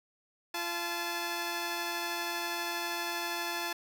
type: tone pair together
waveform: 10% pulse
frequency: 343.9 / 866 Hz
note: F4 / A5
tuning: -27 / -28 cents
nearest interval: octave + major third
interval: 1599 cents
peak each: -28 / -27 dBFS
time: 0.54-3.73 s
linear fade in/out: 5 ms
effects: none